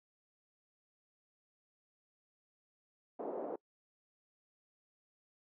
white band-pass noise, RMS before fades -41 dBFS, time 3.19-3.56 s, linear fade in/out 5 ms, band 300 to 640 Hz, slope 24 dB/octave, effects noise-tail reverb RT60 0.1 s tail -25 dB re dry

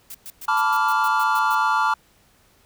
blue noise bursts, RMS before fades -36 dBFS, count 10, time 0.1-1.55 s, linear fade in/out 5 ms, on 46 ms, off 110 ms
triangle chord, B half-diminished seventh, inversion third, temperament equal with one note detuned, 880 / 987.8 / 1161.2 / 1396.9 Hz, A5 / B5 / D6 / F6, 0 / 0 / -20 / 0 cents, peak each -20 / -23 / -21 / -21 dBFS, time 0.48-1.94 s, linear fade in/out 5 ms
effects pink hiss -58 dBFS RMS until 2.65 s

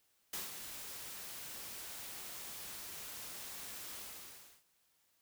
white noise with ADSR envelope, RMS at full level -40 dBFS, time 0.33-4.64 s, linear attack 5 ms, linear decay 160 ms, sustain -7 dB, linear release 670 ms, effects white hiss -75 dBFS RMS until 5.21 s

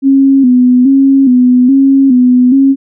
sine tone with vibrato, 260.5 Hz, C4, 7 cents flat, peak -3 dBFS, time 0.02-2.76 s, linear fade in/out 50 ms, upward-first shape square, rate 1.2 Hz, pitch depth 74 cents each way, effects none

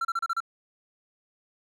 triangle tone bursts, 1356 Hz, E6, 49 cents sharp, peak -23 dBFS, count 6, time 0.01-0.404 s, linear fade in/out 5 ms, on 39 ms, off 32 ms, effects none

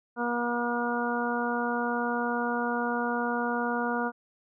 harmonic tone, 239.4 Hz, A#3, 46 cents sharp, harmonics 1 / 2 / 3 / 4 / 5 / 6, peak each -31 / -33 / -34 / -34 / -37 / -33 dBFS, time 0.16-4.12 s, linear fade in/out 50 ms, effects none

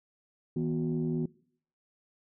sine tone cluster, 159.8 / 243.6 / 366.2 Hz, D#3 / B3 / F#4, +47 / -24 / -18 cents, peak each -30 / -31 / -34 dBFS, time 0.56-1.26 s, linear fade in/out 5 ms, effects noise-tail reverb RT60 0.6 s tail -22 dB re dry + tanh soft clip ceiling -21 dBFS

